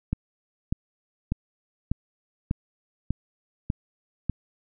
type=click train; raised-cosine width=5 ms; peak=-12 dBFS; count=8; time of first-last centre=0.13-4.297 s; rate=1.68 Hz; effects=none